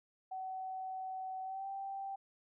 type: tone with pitch glide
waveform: sine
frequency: 755 to 782.1 Hz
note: F#5 to G5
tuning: +35 to -4 cents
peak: -39 dBFS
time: 0.31-2.16 s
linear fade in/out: 10 ms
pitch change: +61 cents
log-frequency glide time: 1.43-1.67 s
effects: none